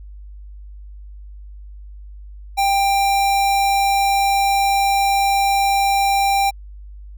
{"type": "tone", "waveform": "square", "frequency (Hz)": 791, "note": "G5", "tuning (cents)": 15, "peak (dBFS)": -15, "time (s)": [2.57, 6.51], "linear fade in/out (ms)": 20, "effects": ["added 50 Hz sine -34 dBFS peak until 7.17 s"]}